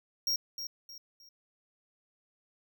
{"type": "tone with echo", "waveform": "square", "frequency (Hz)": 5588, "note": "F8", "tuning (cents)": 0, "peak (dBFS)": -28, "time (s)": [0.27, 0.36], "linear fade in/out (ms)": 2, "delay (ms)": 310, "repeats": 3, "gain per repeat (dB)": -9, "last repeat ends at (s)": 1.29, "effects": []}